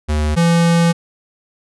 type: tone pair in turn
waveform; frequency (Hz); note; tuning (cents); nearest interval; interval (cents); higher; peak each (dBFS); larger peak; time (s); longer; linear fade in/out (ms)
square; 75.7 / 169.06; D#2 / E3; -47 / +44; octave + major second; 1391; second; -15 / -11; second; 0.08-0.36 / 0.36-0.93; second; 20
effects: resampled to 24000 Hz